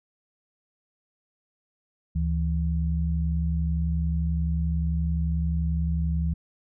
sine tone pair together, 73.42 / 164.82 Hz, D2 / E3, 0 / 0 cents, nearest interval octave + major second, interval 1400 cents, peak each -24 / -27 dBFS, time 2.15-6.34 s, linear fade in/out 10 ms, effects none

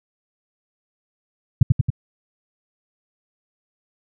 sine tone with echo, 123.47 Hz, B2, in tune, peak -5 dBFS, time 1.61-1.63 s, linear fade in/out 5 ms, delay 91 ms, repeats 3, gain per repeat -3 dB, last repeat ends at 1.903 s, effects none

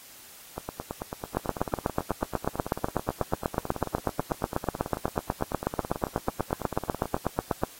two click trains, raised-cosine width 1 ms, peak -18 / -10 dBFS, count 61 / 52, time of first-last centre 0.58-7.166 / 1.37-7.635 s, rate 9.11 / 8.14 Hz, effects white hiss -49 dBFS RMS until 7.79 s + AAC 48 kbps

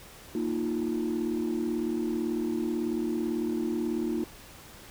sine chord, Bb suspended fourth, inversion none, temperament equal with one note detuned, 232 / 311.1 / 349.2 Hz, Bb3 / Eb4 / F4, -8 / 0 / 0 cents, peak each -30 dBFS, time 0.35-4.24 s, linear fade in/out 2 ms, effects tanh soft clip ceiling -22 dBFS + pink hiss -49 dBFS RMS until 4.9 s

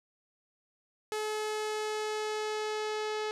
sawtooth tone with low-pass filter sweep, 428.3 Hz, A4, 47 cents flat, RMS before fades -34 dBFS, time 1.12-3.31 s, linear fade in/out 0 ms, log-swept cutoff 9900 to 5200 Hz, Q 1, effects none

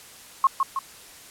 sine tone with echo, 1079 Hz, C#6, 47 cents flat, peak -13 dBFS, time 0.44-0.47 s, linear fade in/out 2 ms, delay 160 ms, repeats 2, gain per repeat -5 dB, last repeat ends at 0.79 s, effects white hiss -46 dBFS RMS until 1.3 s + low-pass 12000 Hz 12 dB/octave

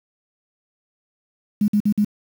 sine tone bursts, 208 Hz, G#3, 3 cents sharp, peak -14 dBFS, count 4, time 1.61-2.047 s, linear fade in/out 5 ms, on 71 ms, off 51 ms, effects 7-bit

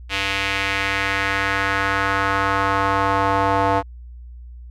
square tone with band-pass filter sweep, 98 Hz, G2, in tune, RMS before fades -20 dBFS, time 0.09-3.83 s, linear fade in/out 50 ms, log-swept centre 2700 to 840 Hz, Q 2, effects added 60 Hz sine -35 dBFS peak until 4.7 s

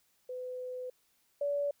sine tone pair in turn, 504 / 573.1 Hz, B4 / D5, +35 / -42 cents, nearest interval major second, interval 223 cents, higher second, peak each -37 / -29 dBFS, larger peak second, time 0.29-0.9 / 1.41-1.71 s, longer first, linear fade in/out 5 ms, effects white hiss -72 dBFS RMS until 1.8 s

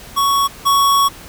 square tone pair in turn, 1115 / 1115 Hz, C#6 / C#6, +10 / +10 cents, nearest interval unison, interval 0 cents, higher neither, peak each -13 / -11 dBFS, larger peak second, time 0.16-0.48 / 0.65-1.09 s, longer second, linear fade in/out 20 ms, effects pink hiss -37 dBFS RMS until 1.28 s

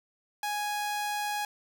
sawtooth tone, 830.6 Hz, G#5, in tune, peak -26 dBFS, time 0.43-1.45 s, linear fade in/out 2 ms, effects none

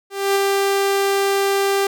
sawtooth tone with ADSR envelope, 395.1 Hz, G4, 14 cents sharp, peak -10 dBFS, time 0.1-1.87 s, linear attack 250 ms, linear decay 21 ms, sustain -2 dB, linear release 4 ms, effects none

